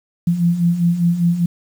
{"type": "beating tone pair", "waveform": "sine", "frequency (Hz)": [168.4, 173.4], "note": ["E3", "F3"], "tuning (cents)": [37, -12], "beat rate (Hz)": 5, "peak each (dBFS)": [-20, -14], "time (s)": [0.27, 1.46], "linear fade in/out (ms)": 5, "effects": ["7-bit"]}